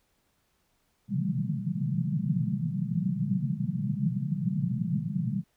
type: band-pass noise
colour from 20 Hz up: white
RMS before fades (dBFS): -29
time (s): 1.08-5.44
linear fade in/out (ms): 50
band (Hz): 120 to 210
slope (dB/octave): 96
effects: pink hiss -72 dBFS RMS until 5.56 s